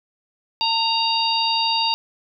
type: harmonic tone with a mistuned harmonic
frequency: 932.3 Hz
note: A#5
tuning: in tune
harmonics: 1 / 3 / 4 / 5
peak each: -22 / -24 / -25 / -23 dBFS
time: 0.61-1.94 s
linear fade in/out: 0 ms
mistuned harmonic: 1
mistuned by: -44 cents
effects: none